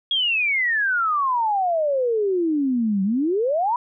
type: exponential two-way sweep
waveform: sine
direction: down then up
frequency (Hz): 3334 to 187.6 to 999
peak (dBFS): -18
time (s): 0.11-3.76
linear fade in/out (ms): 2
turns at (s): 3.03
effects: none